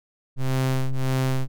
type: ring-modulated tone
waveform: square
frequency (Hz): 65.41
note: C2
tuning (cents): 0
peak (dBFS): -18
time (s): 0.36-1.48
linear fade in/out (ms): 50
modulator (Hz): 66.3
effects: none